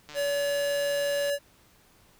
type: click train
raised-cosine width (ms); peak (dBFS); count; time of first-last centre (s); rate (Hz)
0.2; -26; 181; 0.09-1.298; 149
type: tone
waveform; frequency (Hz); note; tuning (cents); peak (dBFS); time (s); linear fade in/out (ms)
square; 570; C#5; +48; -26; 0.14-1.39; 50
effects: pink hiss -60 dBFS RMS until 2.19 s